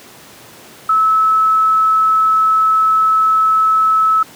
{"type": "tone", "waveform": "sine", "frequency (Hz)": 1300, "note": "E6", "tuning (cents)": -24, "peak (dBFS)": -9, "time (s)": [0.89, 4.23], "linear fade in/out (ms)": 5, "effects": ["pink hiss -39 dBFS RMS until 4.35 s", "high-pass 150 Hz 12 dB/octave"]}